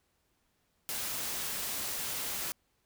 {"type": "noise", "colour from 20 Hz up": "white", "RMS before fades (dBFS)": -36, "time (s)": [0.89, 2.52], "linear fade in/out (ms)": 0, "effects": ["pink hiss -75 dBFS RMS until 2.85 s"]}